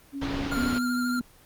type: tone with tremolo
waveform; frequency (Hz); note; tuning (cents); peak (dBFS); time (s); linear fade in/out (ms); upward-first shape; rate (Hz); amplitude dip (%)
sine; 277.6; C#4; +3; -29; 0.12-0.75; 50; sine; 10; 25
type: low-pass noise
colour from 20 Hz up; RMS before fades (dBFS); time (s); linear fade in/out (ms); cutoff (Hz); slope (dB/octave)
pink; -32; 0.21-0.79; 10; 4700; 24
type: tone with vibrato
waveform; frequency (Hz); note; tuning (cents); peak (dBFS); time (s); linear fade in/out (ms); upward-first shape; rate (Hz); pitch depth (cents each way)
square; 1396.9; F6; 0; -31; 0.51-1.2; 10; triangle; 13; 37
type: tone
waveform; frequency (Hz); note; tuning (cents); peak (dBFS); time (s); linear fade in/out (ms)
sine; 246.9; B3; 0; -25; 0.57-1.21; 0
effects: pink hiss -55 dBFS RMS until 1.45 s + Opus 24 kbps